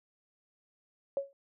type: tone with exponential decay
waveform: sine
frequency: 554 Hz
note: C#5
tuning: 1 cent flat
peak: -25 dBFS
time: 1.17-1.33 s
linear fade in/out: 1 ms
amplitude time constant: 33 ms
effects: none